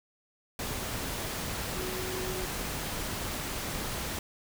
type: tone in noise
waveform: sine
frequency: 370 Hz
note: F#4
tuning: in tune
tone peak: -37 dBFS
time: 1.76-2.45 s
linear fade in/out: 2 ms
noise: pink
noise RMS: -35 dBFS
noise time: 0.59-4.19 s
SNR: -5 dB
effects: none